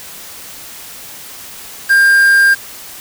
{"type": "tone with quantisation", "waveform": "triangle", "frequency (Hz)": 1599, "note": "G6", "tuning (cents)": 34, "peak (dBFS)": -4, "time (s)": [1.89, 2.55], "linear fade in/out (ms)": 20, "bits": 4, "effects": ["white hiss -32 dBFS RMS until 3 s"]}